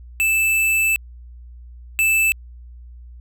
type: tone pair in turn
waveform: square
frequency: 2637 / 2637 Hz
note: E7 / E7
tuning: 0 / 0 cents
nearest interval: unison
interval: 0 cents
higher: neither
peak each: -16 / -15 dBFS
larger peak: second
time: 0.2-0.96 / 1.99-2.32 s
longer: first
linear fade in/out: 0 ms
effects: added 60 Hz sine -37 dBFS peak until 3.2 s